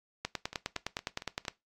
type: two click trains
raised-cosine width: 0.2 ms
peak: -15 / -24 dBFS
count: 13 / 5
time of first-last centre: 0.25-1.482 / 0.53-1.452 s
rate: 9.74 / 4.34 Hz
effects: noise-tail reverb RT60 0.2 s tail -20 dB re dry + AAC 48 kbps